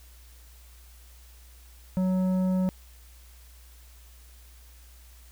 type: tone with tanh clipping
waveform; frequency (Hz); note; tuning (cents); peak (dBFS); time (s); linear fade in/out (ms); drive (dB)
sine; 185.6; F#3; +6; -24; 1.97-2.69; 0; 10
effects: added 60 Hz sine -49 dBFS peak until 5.31 s + white hiss -57 dBFS RMS until 5.31 s